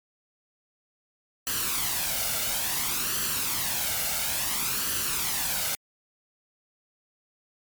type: noise with flanger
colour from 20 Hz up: white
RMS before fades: -28 dBFS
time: 1.47-5.75 s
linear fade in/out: 0 ms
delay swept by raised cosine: 0.66 to 1.41 ms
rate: 0.58 Hz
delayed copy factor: +0.55
effects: MP3 96 kbps